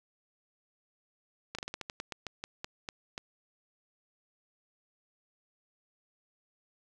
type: slowing click train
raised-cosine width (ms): 0.2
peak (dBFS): -20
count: 14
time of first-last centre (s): 1.55-3.179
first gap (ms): 36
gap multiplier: 1.19
effects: none